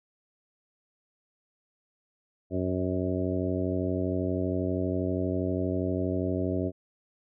harmonic tone with a mistuned harmonic, 92.5 Hz, F#2, in tune, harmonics 1 / 2 / 3 / 4 / 5 / 6 / 7, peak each -32 / -34 / -31 / -33 / -38 / -38 / -36 dBFS, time 2.5-6.72 s, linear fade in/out 50 ms, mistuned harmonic 7, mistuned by -21 cents, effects none

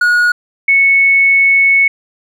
triangle / sine tone pair in turn, 1449 / 2208 Hz, F#6 / C#7, -37 / -7 cents, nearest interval perfect fifth, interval 730 cents, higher second, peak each -6 dBFS, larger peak neither, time 0.01-0.32 / 0.68-1.88 s, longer second, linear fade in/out 5 ms, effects none

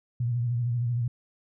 sine tone with vibrato, 120 Hz, B2, 49 cents flat, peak -24 dBFS, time 0.2-1.08 s, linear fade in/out 5 ms, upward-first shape sine, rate 13 Hz, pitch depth 59 cents each way, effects none

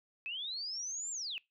sine linear two-way sweep, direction up then down, 2507 to 7459 to 2507 Hz, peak -37 dBFS, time 0.26-1.38 s, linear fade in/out 0 ms, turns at 1.11 s, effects noise-tail reverb RT60 0.2 s tail -22 dB re dry

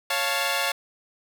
10% pulse chord, Db augmented, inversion none, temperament equal, 554.4 / 698.5 / 880 Hz, Db5 / F5 / A5, 0 / 0 / 0 cents, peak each -19 / -19 / -20 dBFS, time 0.1-0.72 s, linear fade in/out 5 ms, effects none

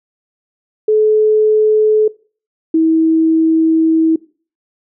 sine tone pair in turn, 430 / 322.2 Hz, A4 / E4, -40 / -39 cents, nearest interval perfect fourth, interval 499 cents, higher first, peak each -8 dBFS, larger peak neither, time 0.88-2.08 / 2.74-4.16 s, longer second, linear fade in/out 5 ms, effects noise-tail reverb RT60 0.4 s tail -21 dB re dry

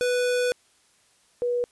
square / sine tone pair in turn, 493.9 / 486 Hz, B4 / B4, 0 / -28 cents, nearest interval unison, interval 28 cents, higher first, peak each -22 dBFS, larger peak neither, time 0.01-0.52 / 1.42-1.64 s, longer first, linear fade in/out 0 ms, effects white hiss -62 dBFS RMS until 1.71 s + resampled to 24000 Hz

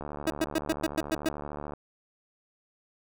click train, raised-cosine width 1 ms, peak -23 dBFS, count 128, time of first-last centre 0.01-1.736 s, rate 73.6 Hz
30% pulse tone bursts, 319.6 Hz, D#4, 47 cents sharp, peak -21 dBFS, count 8, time 0.27-1.288 s, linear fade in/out 2 ms, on 31 ms, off 110 ms
effects none

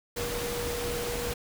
sine tone in noise, 478.8 Hz, A#4, 46 cents sharp, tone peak -33 dBFS, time 0.16-1.34 s, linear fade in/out 10 ms, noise pink, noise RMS -34 dBFS, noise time 0.16-1.34 s, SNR -2 dB, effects none

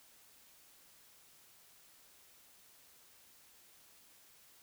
silence, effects white hiss -63 dBFS RMS until 4.62 s

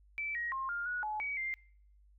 sine tone with pitch steps, 2320 / 1890 / 1065 / 1406 / 1461 / 853 / 2267 / 2098 Hz, D7 / A#6 / C6 / F6 / F#6 / G#5 / C#7 / C7, -22 / +23 / +30 / +11 / -22 / +46 / +38 / +4 cents, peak -34 dBFS, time 0.18-1.54 s, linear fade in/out 0 ms, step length 170 ms, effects noise-tail reverb RT60 0.6 s tail -25 dB re dry + added 50 Hz sine -60 dBFS peak until 2.18 s

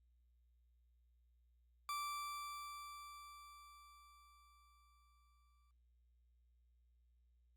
40% pulse tone with exponential decay, 1168 Hz, D6, 10 cents flat, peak -39 dBFS, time 1.89-5.71 s, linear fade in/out 1 ms, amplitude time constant 830 ms, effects added 60 Hz sine -70 dBFS peak until 7.56 s + Opus 48 kbps

